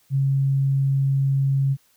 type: tone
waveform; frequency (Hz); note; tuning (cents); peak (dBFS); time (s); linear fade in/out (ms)
sine; 136.7; C#3; -24; -17; 0.1-1.77; 50
effects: white hiss -61 dBFS RMS until 1.96 s